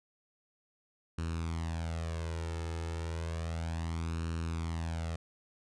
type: tone with flanger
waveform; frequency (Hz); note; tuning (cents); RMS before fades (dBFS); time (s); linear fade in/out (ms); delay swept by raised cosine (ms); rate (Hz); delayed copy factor
sawtooth; 82.41; E2; 0; -36; 1.18-5.16; 5; 0.72 to 2.32; 0.32; +0.65
effects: resampled to 22050 Hz